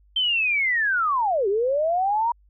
sine linear two-way sweep, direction down then up, 3136 to 379.1 to 961 Hz, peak -19 dBFS, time 0.16-2.32 s, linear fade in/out 5 ms, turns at 1.48 s, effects added 50 Hz sine -54 dBFS peak until 2.49 s

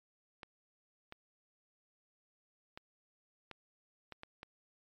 clicks, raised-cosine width 0.3 ms, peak -30 dBFS, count 7, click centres 0.432 / 1.124 / 2.775 / 3.513 / 4.123 / 4.234 / 4.431 s, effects MP3 96 kbps

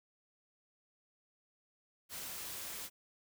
white noise, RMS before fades -44 dBFS, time 2.09-2.9 s, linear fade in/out 50 ms, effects none

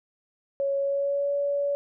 sine tone with pitch glide, 554.4 to 568.3 Hz, C#5 to C#5, 0 to +43 cents, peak -23 dBFS, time 0.6-1.75 s, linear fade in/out 0 ms, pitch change +43 cents, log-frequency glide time 0.77-1.34 s, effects none

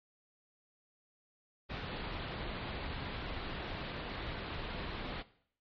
pink low-pass noise, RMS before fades -41 dBFS, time 1.69-5.23 s, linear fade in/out 20 ms, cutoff 4200 Hz, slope 48 dB/octave, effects noise-tail reverb RT60 0.6 s tail -17 dB re dry + MP3 32 kbps

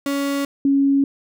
35% pulse / sine tone pair in turn, 280.1 / 276.9 Hz, C#4 / C#4, +18 / -2 cents, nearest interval unison, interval 20 cents, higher first, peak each -18 / -13 dBFS, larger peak second, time 0.06-0.45 / 0.65-1.04 s, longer neither, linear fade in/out 2 ms, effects none

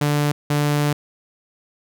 sawtooth tone pair in turn, 146.83 / 146.83 Hz, D3 / D3, 0 / 0 cents, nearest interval unison, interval 0 cents, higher neither, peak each -13 dBFS, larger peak neither, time 0.01-0.32 / 0.5-0.93 s, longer second, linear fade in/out 5 ms, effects none

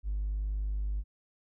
sine tone with hard clipping, 50.6 Hz, G#1, 44 cents flat, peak -30 dBFS, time 0.03-1.04 s, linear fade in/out 50 ms, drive 1 dB, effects none

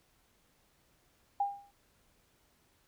sine tone with exponential decay, 804 Hz, G5, 44 cents sharp, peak -25 dBFS, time 1.4-1.71 s, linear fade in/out 5 ms, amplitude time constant 67 ms, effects pink hiss -70 dBFS RMS until 2.87 s

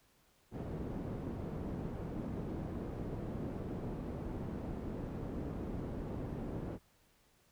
white low-pass noise, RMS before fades -41 dBFS, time 0.51-6.79 s, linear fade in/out 50 ms, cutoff 300 Hz, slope 12 dB/octave, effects pink hiss -70 dBFS RMS until 7.51 s

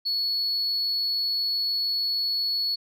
sine tone, 4393 Hz, C#8, 16 cents flat, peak -21 dBFS, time 0.05-2.76 s, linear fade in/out 20 ms, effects tanh soft clip ceiling -22 dBFS

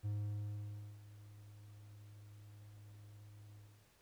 triangle tone with ADSR envelope, 103.83 Hz, G#2, in tune, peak -34 dBFS, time 0.03-3.89 s, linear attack 28 ms, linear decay 930 ms, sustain -18 dB, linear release 330 ms, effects pink hiss -70 dBFS RMS until 4.01 s

